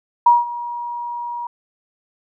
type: tone with ADSR envelope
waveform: sine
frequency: 955 Hz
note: A#5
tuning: 42 cents sharp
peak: -6 dBFS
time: 0.26-1.47 s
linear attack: 6 ms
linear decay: 180 ms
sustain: -18 dB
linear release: 3 ms
effects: none